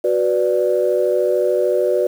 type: chord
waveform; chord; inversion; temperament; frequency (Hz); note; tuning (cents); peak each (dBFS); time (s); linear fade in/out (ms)
sine; B minor; second; equal; 370 / 493.9 / 587.3; F#4 / B4 / D5; 0 / 0 / 0; -18; 0.04-2.07; 5
effects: tanh soft clip ceiling -5 dBFS + 7-bit